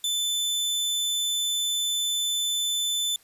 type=tone; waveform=sawtooth; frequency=3520 Hz; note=A7; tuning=in tune; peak=-21 dBFS; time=0.04-3.16 s; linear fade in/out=2 ms; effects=white hiss -58 dBFS RMS until 3.23 s + resampled to 32000 Hz